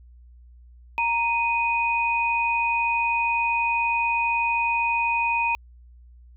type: tone pair together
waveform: sine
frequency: 932.3 / 2489 Hz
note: A#5 / D#7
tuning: 0 / 0 cents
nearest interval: octave + perfect fourth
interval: 1700 cents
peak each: -23 dBFS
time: 0.98-5.55 s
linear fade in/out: 0 ms
effects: added 60 Hz sine -46 dBFS peak until 6.36 s